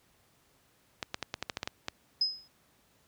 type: clicks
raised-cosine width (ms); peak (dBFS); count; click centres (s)
0.2; -15; 10; 1.028 / 1.144 / 1.227 / 1.341 / 1.426 / 1.498 / 1.571 / 1.631 / 1.675 / 1.884
type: tone with exponential decay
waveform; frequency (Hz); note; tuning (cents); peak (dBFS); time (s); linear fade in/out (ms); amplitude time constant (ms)
sine; 5070; D#8; +32; -22; 2.21-2.48; 5; 58
effects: pink hiss -67 dBFS RMS until 3.07 s + high-pass 60 Hz 12 dB/octave